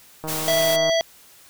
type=click train; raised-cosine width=1 ms; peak=-18 dBFS; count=104; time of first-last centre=0.24-0.896 s; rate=157 Hz
type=noise; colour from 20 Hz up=white; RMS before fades=-28 dBFS; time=0.27-0.77 s; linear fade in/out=20 ms
type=harmonic tone; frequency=659.3 Hz; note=E5; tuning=in tune; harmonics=1 / 3 / 5 / 7 / 9; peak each=-18 / -28 / -26 / -31 / -32 dBFS; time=0.48-1.01 s; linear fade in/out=0 ms
effects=white hiss -50 dBFS RMS until 1.49 s